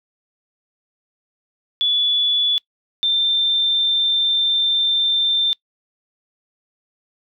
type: tone pair in turn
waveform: sine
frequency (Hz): 3435 / 3576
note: A7 / A7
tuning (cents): -42 / +27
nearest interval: minor second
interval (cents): 69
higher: second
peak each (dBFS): -15 / -15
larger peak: neither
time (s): 1.81-2.58 / 3.03-5.53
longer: second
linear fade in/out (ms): 0
effects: noise-tail reverb RT60 0.1 s tail -24 dB re dry